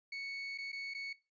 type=tone with dropouts; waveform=35% pulse; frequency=2218 Hz; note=C#7; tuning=in tune; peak=-38 dBFS; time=0.12-1.13 s; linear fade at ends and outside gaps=5 ms; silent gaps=0.577-0.584 / 0.719-0.728 / 0.938-0.947 s; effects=noise-tail reverb RT60 0.3 s tail -20 dB re dry + resampled to 16000 Hz